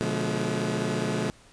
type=chord; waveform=20% pulse; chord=B diminished seventh; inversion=none; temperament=just; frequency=123.47 / 148.16 / 177.8 / 213.4 Hz; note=B2 / D3 / F3 / Ab3; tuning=0 / +16 / +31 / +47 cents; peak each=-27 / -28 / -27 / -25 dBFS; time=0.01-1.3 s; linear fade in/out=0 ms; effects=pink hiss -55 dBFS RMS until 1.52 s + resampled to 22050 Hz